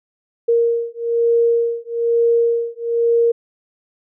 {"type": "beating tone pair", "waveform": "sine", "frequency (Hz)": [466.2, 467.3], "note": ["A#4", "A#4"], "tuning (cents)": [0, 4], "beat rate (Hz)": 1.1, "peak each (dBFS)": -17, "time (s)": [0.48, 3.32], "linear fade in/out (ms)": 10, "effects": []}